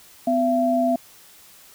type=tone pair together; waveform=sine; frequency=253 / 675 Hz; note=B3 / E5; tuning=+42 / +41 cents; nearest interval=octave + perfect fourth; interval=1699 cents; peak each=-21 / -19 dBFS; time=0.27-0.96 s; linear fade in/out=5 ms; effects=white hiss -49 dBFS RMS until 1.74 s